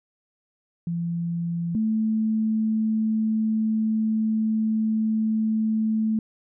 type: tone pair in turn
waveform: sine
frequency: 170 / 219.1 Hz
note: F3 / A3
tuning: -46 / -7 cents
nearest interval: major third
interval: 439 cents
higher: second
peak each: -24 / -20 dBFS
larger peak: second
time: 0.87-1.75 / 1.75-6.19 s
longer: second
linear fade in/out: 2 ms
effects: none